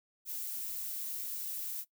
violet noise, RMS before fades -39 dBFS, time 0.25-1.85 s, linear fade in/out 50 ms, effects noise-tail reverb RT60 0.1 s tail -17 dB re dry

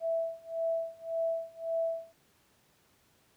sine tone with tremolo, 659.3 Hz, E5, in tune, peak -27 dBFS, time 0-2.13 s, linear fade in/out 50 ms, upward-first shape sine, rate 1.8 Hz, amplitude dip 95%, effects pink hiss -67 dBFS RMS until 3.36 s + high-pass 80 Hz 12 dB/octave

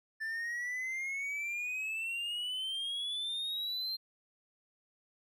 triangle exponential sweep, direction up, 1760 to 4186 Hz, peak -33 dBFS, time 0.2-3.97 s, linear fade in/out 20 ms, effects none

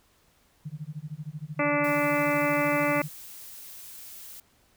sine tone with tremolo, 151.6 Hz, D#3, 45 cents flat, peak -31 dBFS, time 0.65-3.09 s, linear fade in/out 10 ms, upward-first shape sine, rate 13 Hz, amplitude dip 100%
harmonic tone, 291.5 Hz, D4, 13 cents flat, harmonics 1 / 2 / 3 / 4 / 5 / 6 / 7 / 8 / 9, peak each -28 / -27 / -34 / -31 / -35 / -40 / -30 / -35 / -37 dBFS, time 1.59-3.02 s, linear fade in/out 5 ms
blue noise, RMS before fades -44 dBFS, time 1.84-4.4 s, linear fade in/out 2 ms
effects pink hiss -64 dBFS RMS until 4.76 s

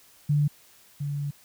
sine tone pair in turn, 146.83 / 143.64 Hz, D3 / D3, 0 / -38 cents, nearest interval unison, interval 38 cents, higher first, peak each -19 / -27 dBFS, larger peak first, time 0.29-0.48 / 1-1.31 s, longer second, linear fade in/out 10 ms, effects white hiss -56 dBFS RMS until 1.44 s

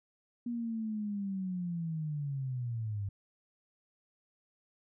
sine linear sweep, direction down, 240.9 to 97.3 Hz, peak -33 dBFS, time 0.46-3.09 s, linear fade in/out 5 ms, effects none

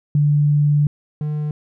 sine / triangle tone pair in turn, 146.83 / 150.35 Hz, D3 / D3, 0 / +41 cents, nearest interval unison, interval 41 cents, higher second, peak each -12 / -18 dBFS, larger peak first, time 0.15-0.87 / 1.21-1.51 s, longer first, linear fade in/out 2 ms, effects none

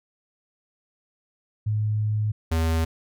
sine / square tone pair in turn, 106.7 / 81.35 Hz, G#2 / E2, +47 / -22 cents, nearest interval perfect fourth, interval 469 cents, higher first, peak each -21 dBFS, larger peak neither, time 1.66-2.32 / 2.51-2.85 s, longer first, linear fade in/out 10 ms, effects none

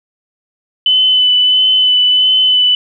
sine tone with vibrato, 3012 Hz, F#7, 30 cents sharp, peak -7 dBFS, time 0.86-2.75 s, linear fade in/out 2 ms, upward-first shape sine, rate 1.5 Hz, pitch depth 15 cents each way, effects none

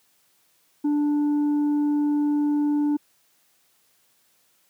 triangle tone with tanh clipping, 293.7 Hz, D4, in tune, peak -20 dBFS, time 0.84-2.97 s, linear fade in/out 10 ms, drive 8 dB, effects white hiss -64 dBFS RMS until 4.69 s + high-pass 100 Hz 12 dB/octave

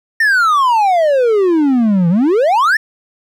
triangle exponential two-way sweep, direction down then up, 1844 to 164.2 to 1844 Hz, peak -7 dBFS, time 0.2-2.77 s, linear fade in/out 5 ms, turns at 2.09 s, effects none

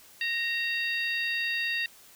harmonic tone with a mistuned harmonic, 932.3 Hz, A#5, in tune, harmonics 2 / 3 / 4 / 5, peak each -30 / -31 / -36 / -39 dBFS, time 0.21-1.86 s, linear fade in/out 2 ms, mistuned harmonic 3, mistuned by -39 cents, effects white hiss -54 dBFS RMS until 2.15 s

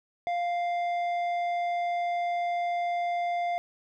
square tone with low-pass filter, 698.5 Hz, F5, in tune, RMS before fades -29 dBFS, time 0.27-3.58 s, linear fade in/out 0 ms, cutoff 2000 Hz, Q 0.77, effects none

